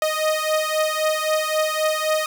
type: beating tone pair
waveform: sawtooth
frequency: 620 / 623.8 Hz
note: D#5 / D#5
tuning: -6 / +4 cents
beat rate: 3.8 Hz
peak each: -18 / -19 dBFS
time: 0.02-2.26 s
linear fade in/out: 2 ms
effects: none